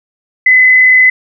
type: tone with frequency modulation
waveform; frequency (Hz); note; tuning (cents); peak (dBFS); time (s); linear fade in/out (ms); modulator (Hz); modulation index
sine; 2022; B6; +40; -3; 0.46-1.1; 5; 36.7; 0.57
effects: none